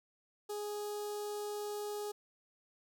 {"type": "tone with notch filter", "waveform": "sawtooth", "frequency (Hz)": 415.3, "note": "G#4", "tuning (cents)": 0, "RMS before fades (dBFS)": -40, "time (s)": [0.49, 2.12], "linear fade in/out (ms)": 10, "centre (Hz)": 2100, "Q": 0.63, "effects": []}